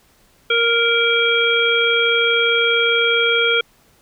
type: harmonic tone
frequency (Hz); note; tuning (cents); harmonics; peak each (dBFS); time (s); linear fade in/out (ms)
466.2; A#4; 0; 1 / 3 / 5 / 7; -19 / -19 / -19 / -19; 0.5-3.61; 5
effects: pink hiss -55 dBFS RMS until 4.01 s